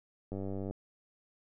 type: click train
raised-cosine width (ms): 2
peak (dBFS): -26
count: 39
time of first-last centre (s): 0.32-0.71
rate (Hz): 97.5
effects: none